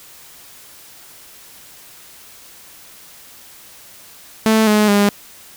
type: tone with pitch steps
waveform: sawtooth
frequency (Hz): 220 / 211.5 / 203.4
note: A3 / G#3 / G#3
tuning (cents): 0 / +32 / -36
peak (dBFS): -7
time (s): 4.46-5.09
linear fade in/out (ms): 0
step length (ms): 210
effects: white hiss -42 dBFS RMS until 5.56 s